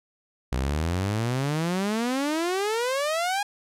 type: exponential sweep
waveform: sawtooth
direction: up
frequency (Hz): 60.9 to 830.6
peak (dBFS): -20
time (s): 0.52-3.43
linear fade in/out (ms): 5
effects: low-pass 11000 Hz 12 dB/octave